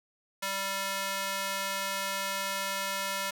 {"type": "tone with high-pass filter", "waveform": "square", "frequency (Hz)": 195.3, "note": "G3", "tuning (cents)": -6, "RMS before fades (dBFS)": -33, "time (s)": [0.42, 3.31], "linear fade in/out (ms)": 10, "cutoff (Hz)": 1000, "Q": 0.65, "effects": ["9-bit"]}